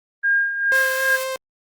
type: tone with tremolo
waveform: sine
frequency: 1615 Hz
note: G#6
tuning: 49 cents flat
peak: -14 dBFS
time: 0.23-1.17 s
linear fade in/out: 20 ms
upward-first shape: sine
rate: 2.4 Hz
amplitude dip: 65%
type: tone with vibrato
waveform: sawtooth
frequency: 523.3 Hz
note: C5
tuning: in tune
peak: -20 dBFS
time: 0.72-1.36 s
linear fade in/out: 0 ms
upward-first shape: sine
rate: 4 Hz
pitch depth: 10 cents each way
type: high-pass noise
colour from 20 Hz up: white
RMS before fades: -33 dBFS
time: 0.74-1.24 s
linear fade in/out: 5 ms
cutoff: 1100 Hz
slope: 48 dB/octave
effects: Opus 24 kbps